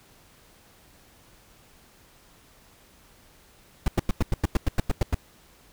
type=noise bursts; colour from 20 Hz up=brown; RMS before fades=-20 dBFS; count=12; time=3.86-5.145 s; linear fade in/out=2 ms; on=20 ms; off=95 ms; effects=pink hiss -56 dBFS RMS until 5.72 s